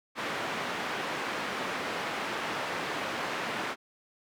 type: band-pass noise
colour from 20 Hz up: white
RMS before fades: -34 dBFS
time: 0.15-3.76 s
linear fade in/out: 50 ms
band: 180 to 1900 Hz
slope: 12 dB/octave
effects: none